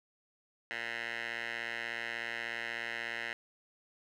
10% pulse tone with band-pass filter, 116.54 Hz, A#2, in tune, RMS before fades -39 dBFS, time 0.71-3.33 s, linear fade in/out 0 ms, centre 2100 Hz, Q 3.7, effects none

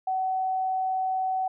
sine tone, 754 Hz, F#5, 32 cents sharp, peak -24 dBFS, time 0.07-1.48 s, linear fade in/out 5 ms, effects none

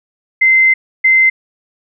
sine tone bursts at uneven times, 2072 Hz, C7, 17 cents flat, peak -6 dBFS, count 2, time 0.41-0.74 / 1.04-1.3 s, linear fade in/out 10 ms, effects none

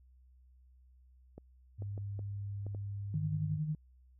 clicks, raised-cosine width 2 ms, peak -34 dBFS, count 6, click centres 1.38 / 1.822 / 1.978 / 2.192 / 2.666 / 2.748 s
sine tone, 100.7 Hz, G2, 47 cents sharp, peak -37 dBFS, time 1.78-3.59 s, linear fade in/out 20 ms
sine tone with tremolo, 153.4 Hz, D#3, 24 cents flat, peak -30 dBFS, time 3.14-3.75 s, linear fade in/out 2 ms, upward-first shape sine, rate 11 Hz, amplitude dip 55%
effects added 63 Hz sine -59 dBFS peak until 4.19 s

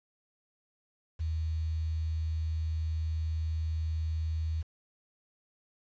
sine tone with quantisation, 79.8 Hz, D#2, 44 cents sharp, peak -29 dBFS, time 1.19-4.63 s, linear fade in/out 20 ms, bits 9, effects resampled to 16000 Hz

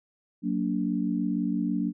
sine chord, Gb augmented, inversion none, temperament just, 185 / 231.2 / 289.1 Hz, Gb3 / Bb3 / D4, 0 / -14 / -27 cents, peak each -29 dBFS, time 0.42-1.93 s, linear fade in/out 50 ms, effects none

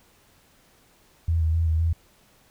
sine tone with vibrato, 81.3 Hz, E2, 23 cents flat, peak -19 dBFS, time 1.28-1.93 s, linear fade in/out 5 ms, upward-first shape square, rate 3.9 Hz, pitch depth 29 cents each way, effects pink hiss -59 dBFS RMS until 2.5 s

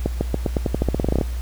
accelerating click train, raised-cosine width 2 ms, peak -6 dBFS, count 17, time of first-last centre 0.06-1.212 s, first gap 150 ms, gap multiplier 0.89, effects added 60 Hz sine -23 dBFS peak until 1.41 s + pink hiss -42 dBFS RMS until 1.41 s

